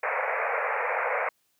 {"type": "band-pass noise", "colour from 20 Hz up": "pink", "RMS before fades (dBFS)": -28, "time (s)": [0.03, 1.29], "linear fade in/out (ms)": 5, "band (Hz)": [460, 2400], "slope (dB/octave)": 96, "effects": ["white hiss -71 dBFS RMS until 1.59 s", "high-pass 80 Hz 12 dB/octave"]}